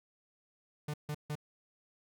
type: tone bursts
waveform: 45% pulse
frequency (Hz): 149.2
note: D3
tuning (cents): +28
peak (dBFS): -35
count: 3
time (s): 0.88-1.354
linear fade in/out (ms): 5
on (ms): 58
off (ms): 150
effects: none